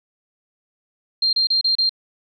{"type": "tone bursts", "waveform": "sine", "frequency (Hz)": 4186, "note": "C8", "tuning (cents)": 0, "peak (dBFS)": -15, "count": 5, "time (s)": [1.22, 1.894], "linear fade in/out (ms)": 5, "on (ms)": 110, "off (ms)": 31, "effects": []}